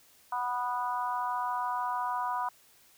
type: harmonic tone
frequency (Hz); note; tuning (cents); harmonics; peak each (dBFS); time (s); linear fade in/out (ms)
246.1; B3; -6; 3 / 4 / 5 / 6; -36 / -31 / -37 / -43; 0.32-2.49; 5
effects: white hiss -61 dBFS RMS until 2.97 s